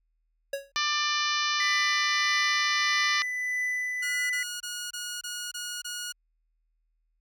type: tone with exponential decay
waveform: square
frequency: 554.4 Hz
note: C#5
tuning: in tune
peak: -27 dBFS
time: 0.53-0.72 s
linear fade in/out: 5 ms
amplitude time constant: 40 ms
type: harmonic tone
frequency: 594 Hz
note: D5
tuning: 20 cents sharp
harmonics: 2 / 3 / 4 / 5 / 6 / 7 / 8 / 9 / 10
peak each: -30 / -32 / -33 / -34 / -35 / -35 / -36 / -37 / -37 dBFS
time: 0.76-3.22 s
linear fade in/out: 0 ms
type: tone with tremolo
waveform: triangle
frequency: 1995 Hz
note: B6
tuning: 17 cents sharp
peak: -24 dBFS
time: 1.6-4.43 s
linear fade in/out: 2 ms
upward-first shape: triangle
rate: 1.6 Hz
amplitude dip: 35%
type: tone bursts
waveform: 10% pulse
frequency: 1445 Hz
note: F#6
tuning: 41 cents flat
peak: -25 dBFS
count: 7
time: 4.02-6.124 s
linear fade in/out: 10 ms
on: 280 ms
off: 24 ms
effects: added 40 Hz sine -70 dBFS peak until 7.2 s